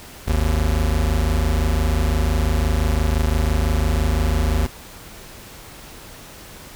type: tone pair together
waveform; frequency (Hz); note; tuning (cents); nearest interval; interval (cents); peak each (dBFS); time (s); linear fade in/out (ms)
square; 51.91 / 77.78; G#1 / D#2; 0 / 0; perfect fifth; 700; -20; 0.27-4.67; 10
effects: pink hiss -40 dBFS RMS until 6.75 s